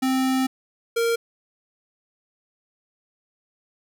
square tone pair in turn, 261.6 / 463.7 Hz, C4 / A#4, 0 / -9 cents, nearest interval minor seventh, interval 991 cents, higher second, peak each -20 dBFS, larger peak neither, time 0.02-0.47 / 0.96-1.16 s, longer first, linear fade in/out 10 ms, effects none

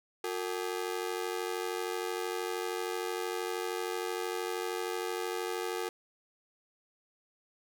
sawtooth ring-modulated tone, 407.4 Hz, G#4, 33 cents flat, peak -26 dBFS, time 0.24-5.89 s, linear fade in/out 2 ms, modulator 46.5 Hz, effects none

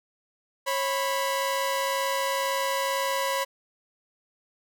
sawtooth tone pair together, 545.5 / 989 Hz, C#5 / B5, -28 / +2 cents, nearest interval minor seventh, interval 1030 cents, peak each -24 dBFS, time 0.66-3.45 s, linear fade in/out 20 ms, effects none

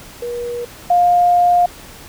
sine tone pair in turn, 479.9 / 706.8 Hz, B4 / F5, -50 / +21 cents, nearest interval perfect fifth, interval 671 cents, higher second, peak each -21 / -9 dBFS, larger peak second, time 0.22-0.65 / 0.9-1.66 s, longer second, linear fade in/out 5 ms, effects pink hiss -38 dBFS RMS until 2.08 s

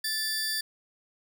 sawtooth tone pair together, 1753 / 4680 Hz, A6 / D8, -7 / -7 cents, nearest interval octave + perfect fourth, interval 1700 cents, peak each -29 / -27 dBFS, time 0.04-0.61 s, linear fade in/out 5 ms, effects none

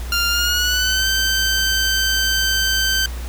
15% pulse tone with pitch glide, 1396.9 to 1550 Hz, F6 to G6, 0 to -20 cents, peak -10 dBFS, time 0.12-3.06 s, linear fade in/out 2 ms, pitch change +180 cents, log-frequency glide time 0.29-1.07 s, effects added 60 Hz sine -25 dBFS peak until 3.28 s + pink hiss -37 dBFS RMS until 3.28 s

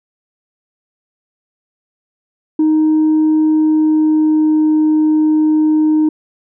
sine tone with pitch glide, 311.1 to 309 Hz, D#4 to D#4, 0 to -12 cents, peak -7 dBFS, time 2.59-6.09 s, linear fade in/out 5 ms, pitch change -12 cents, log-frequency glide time 3.45-4.71 s, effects tanh soft clip ceiling -7 dBFS

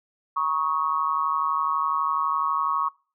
sine tone with amplitude modulation, 1108.7 Hz, C#6, in tune, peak -17 dBFS, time 0.36-2.89 s, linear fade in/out 10 ms, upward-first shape sine, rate 152 Hz, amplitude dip 95%, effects noise-tail reverb RT60 0.4 s tail -24 dB re dry

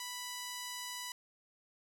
sawtooth tone with band-pass filter, 987.8 Hz, B5, in tune, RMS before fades -43 dBFS, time 0-1.12 s, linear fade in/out 2 ms, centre 7100 Hz, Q 0.54, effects 10-bit

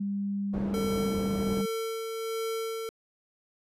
sine tone with pitch glide, 199.9 to 197.03 Hz, G3 to G3, +34 to +9 cents, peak -28 dBFS, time 0-1.66 s, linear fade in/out 10 ms, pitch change -25 cents, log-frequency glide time 0.44-1.2 s
white low-pass noise, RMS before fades -36 dBFS, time 0.53-1.62 s, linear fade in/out 10 ms, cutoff 400 Hz, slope 12 dB/octave
square tone with tremolo, 450 Hz, A4, 39 cents sharp, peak -30 dBFS, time 0.74-2.89 s, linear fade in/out 0 ms, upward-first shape sine, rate 1.3 Hz, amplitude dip 35%
effects resampled to 32000 Hz

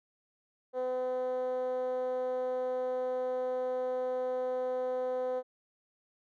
10% pulse tone with band-pass filter, 254 Hz, B3, 49 cents sharp, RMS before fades -33 dBFS, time 0.73-5.43 s, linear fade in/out 50 ms, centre 550 Hz, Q 7.8, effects none

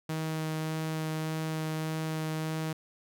sawtooth tone with vibrato, 157.9 Hz, D#3, 26 cents sharp, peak -27 dBFS, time 0.09-2.73 s, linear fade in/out 5 ms, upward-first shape sine, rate 1.7 Hz, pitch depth 8 cents each way, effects none

